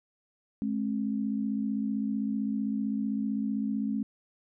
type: tone pair together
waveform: sine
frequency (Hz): 212.5 / 268.1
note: G#3 / C4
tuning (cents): +40 / +42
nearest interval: major third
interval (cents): 402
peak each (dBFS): -29 / -32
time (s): 0.62-4.03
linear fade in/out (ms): 0
effects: none